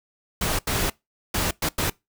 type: noise bursts at uneven times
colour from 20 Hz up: pink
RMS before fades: -24 dBFS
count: 5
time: 0.41-0.59 / 0.67-0.9 / 1.34-1.51 / 1.62-1.69 / 1.78-1.9 s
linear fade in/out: 5 ms
effects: noise-tail reverb RT60 0.2 s tail -23 dB re dry